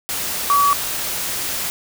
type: tone in noise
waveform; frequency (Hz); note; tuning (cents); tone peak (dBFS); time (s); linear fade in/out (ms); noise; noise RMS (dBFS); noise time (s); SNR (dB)
sine; 1140; C#6; +48; -12; 0.5-0.73; 0; white; -24; 0.09-1.7; +9
effects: none